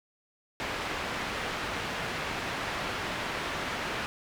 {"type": "low-pass noise", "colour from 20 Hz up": "white", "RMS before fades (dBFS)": -34, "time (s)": [0.6, 4.06], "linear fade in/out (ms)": 0, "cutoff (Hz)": 2200, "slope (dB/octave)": 12, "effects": []}